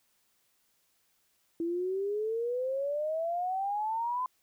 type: exponential sweep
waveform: sine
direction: up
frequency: 329.6 to 1026 Hz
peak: -29 dBFS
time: 1.6-4.26 s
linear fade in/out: 2 ms
effects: white hiss -72 dBFS RMS until 4.42 s